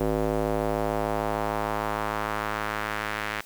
square tone with band-pass filter sweep, 53.3 Hz, G#1, 46 cents sharp, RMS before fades -28 dBFS, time 0-3.41 s, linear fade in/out 5 ms, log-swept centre 450 to 1900 Hz, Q 1.4, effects white hiss -50 dBFS RMS until 3.45 s

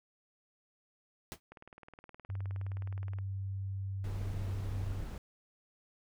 pink noise with exponential decay, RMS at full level -39 dBFS, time 1.32-1.4 s, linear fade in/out 0 ms, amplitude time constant 16 ms
click train, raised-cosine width 0.5 ms, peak -36 dBFS, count 33, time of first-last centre 1.52-3.187 s, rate 19.2 Hz
sine tone, 97.1 Hz, G2, 16 cents flat, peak -35 dBFS, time 2.29-5.01 s, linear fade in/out 10 ms
brown noise, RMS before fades -41 dBFS, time 4.04-5.18 s, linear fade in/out 2 ms
effects none

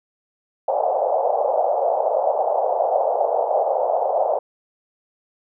white band-pass noise, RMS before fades -20 dBFS, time 0.68-4.39 s, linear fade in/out 5 ms, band 520 to 780 Hz, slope 48 dB/octave, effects none

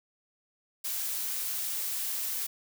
blue noise, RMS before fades -33 dBFS, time 0.84-2.47 s, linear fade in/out 10 ms, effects none

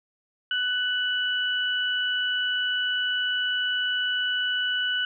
sine tone pair together, 1494.6 / 2960 Hz, F#6 / F#7, +17 / 0 cents, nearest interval octave, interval 1183 cents, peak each -26 dBFS, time 0.51-5.05 s, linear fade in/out 2 ms, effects none

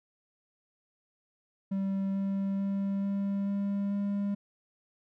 triangle tone with pitch steps, 194.4 / 195.75 / 197.11 / 198.48 / 199.87 / 201.3 Hz, G3 / G3 / G3 / G3 / G3 / G3, -14 / -2 / +10 / +22 / +34 / +46 cents, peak -26 dBFS, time 1.71-4.35 s, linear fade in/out 10 ms, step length 440 ms, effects none

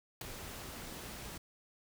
pink noise with ADSR envelope, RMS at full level -37 dBFS, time 0.21-1.38 s, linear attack 4 ms, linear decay 7 ms, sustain -9 dB, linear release 8 ms, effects none

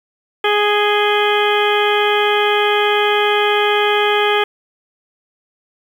harmonic tone with a mistuned harmonic, 415.3 Hz, G#4, in tune, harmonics 1 / 2 / 3 / 4 / 5 / 6 / 7 / 8, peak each -16 / -19 / -21 / -22 / -23 / -24 / -24 / -25 dBFS, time 0.44-4.44 s, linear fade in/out 5 ms, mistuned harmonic 7, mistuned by +91 cents, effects 7-bit

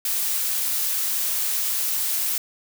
blue noise, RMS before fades -24 dBFS, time 0.05-2.38 s, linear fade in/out 2 ms, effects none

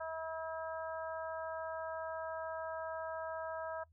harmonic tone, 322.3 Hz, E4, 39 cents flat, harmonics 2 / 3 / 4 / 5, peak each -41 / -45 / -47 / -49 dBFS, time 0-3.84 s, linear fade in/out 10 ms, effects noise-tail reverb RT60 0.1 s tail -22 dB re dry + added 81 Hz sine -64 dBFS peak until 3.92 s

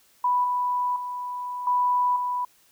sine tone with level steps, 987.8 Hz, B5, in tune, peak -19 / -22 / -29 / -19 / -24 dBFS, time 0.24-2.45 s, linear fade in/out 5 ms, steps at 0.44 / 0.96 / 1.67 / 2.16 s, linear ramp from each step 2 ms, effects white hiss -60 dBFS RMS until 2.71 s

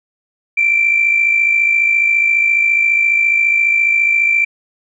sine tone with amplitude modulation, 2349 Hz, D7, in tune, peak -7 dBFS, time 0.57-4.45 s, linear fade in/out 10 ms, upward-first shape sine, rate 54.6 Hz, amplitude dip 55%, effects tanh soft clip ceiling -3 dBFS

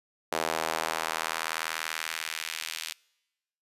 sawtooth tone with high-pass filter sweep, 80.5 Hz, E2, 41 cents flat, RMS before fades -33 dBFS, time 0.32-2.93 s, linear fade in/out 5 ms, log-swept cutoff 560 to 3100 Hz, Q 1.1, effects noise-tail reverb RT60 1.0 s tail -25 dB re dry + resampled to 32000 Hz

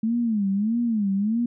sine tone with vibrato, 215.4 Hz, A3, 37 cents flat, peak -20 dBFS, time 0.03-1.46 s, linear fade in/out 5 ms, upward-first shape sine, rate 1.6 Hz, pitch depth 180 cents each way, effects none

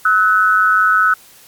sine tone pair together, 1294 / 1489 Hz, E6 / F#6, -32 / +11 cents, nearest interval major second, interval 243 cents, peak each -12 dBFS, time 0.05-1.14 s, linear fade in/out 5 ms, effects white hiss -44 dBFS RMS until 1.47 s + MP3 96 kbps

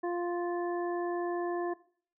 harmonic tone, 349.2 Hz, F4, in tune, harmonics 1 / 2 / 3 / 5, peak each -31 / -37 / -41 / -45 dBFS, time 0.03-1.74 s, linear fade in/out 10 ms, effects noise-tail reverb RT60 0.5 s tail -18 dB re dry

